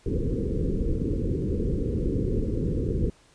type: low-pass noise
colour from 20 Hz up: pink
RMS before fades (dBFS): -26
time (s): 0.06-3.1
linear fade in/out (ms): 2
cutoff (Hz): 500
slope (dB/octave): 96
effects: pink hiss -58 dBFS RMS until 3.34 s + resampled to 22050 Hz